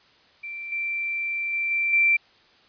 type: tone with level steps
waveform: sine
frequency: 2349 Hz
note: D7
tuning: in tune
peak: -32 / -25 / -23 / -21 / -16 dBFS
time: 0.43-2.17 s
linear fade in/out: 10 ms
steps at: 0.72 / 1.53 / 1.71 / 1.93 s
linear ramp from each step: 2 ms
effects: white hiss -57 dBFS RMS until 2.68 s + resampled to 11025 Hz